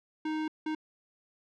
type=tone bursts at uneven times; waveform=square; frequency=311.1 Hz; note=D#4; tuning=in tune; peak=-31 dBFS; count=2; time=0.25-0.48 / 0.66-0.75 s; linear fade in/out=5 ms; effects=low-pass 3000 Hz 12 dB/octave